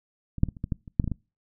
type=clicks; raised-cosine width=5 ms; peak=-24 / -6 / -21 / -30 / -17 / -14 / -29 / -6 / -16 / -16 / -16 dBFS; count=11; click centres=0.383 / 0.434 / 0.487 / 0.568 / 0.641 / 0.722 / 0.878 / 0.998 / 1.042 / 1.077 / 1.117 s; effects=noise-tail reverb RT60 0.3 s tail -25 dB re dry